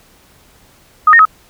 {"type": "tone with pitch steps", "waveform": "sine", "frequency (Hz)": [1247, 1845, 1275], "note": ["D#6", "A#6", "D#6"], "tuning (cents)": [3, -18, 42], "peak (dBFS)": -3, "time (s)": [1.07, 1.253], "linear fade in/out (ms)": 5, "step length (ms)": 61, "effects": ["pink hiss -48 dBFS RMS until 1.49 s"]}